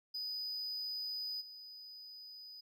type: tone with level steps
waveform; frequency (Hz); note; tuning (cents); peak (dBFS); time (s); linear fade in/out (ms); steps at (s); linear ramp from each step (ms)
triangle; 4978; D#8; 0; -37 / -48; 0.14-2.61; 10; 1.4; 20
effects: none